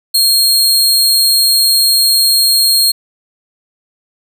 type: tone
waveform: sawtooth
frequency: 4246 Hz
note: C8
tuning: 25 cents sharp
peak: -5 dBFS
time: 0.14-2.92 s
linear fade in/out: 10 ms
effects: none